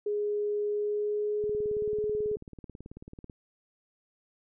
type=tone with pitch glide; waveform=sine; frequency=415.3 to 423 Hz; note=G#4 to G#4; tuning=0 to +32 cents; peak=-27 dBFS; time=0.06-2.36 s; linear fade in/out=5 ms; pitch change=+32 cents; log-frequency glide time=0.67-2.02 s
type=click train; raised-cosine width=3 ms; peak=-31 dBFS; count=35; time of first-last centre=1.44-3.298 s; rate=18.3 Hz
effects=none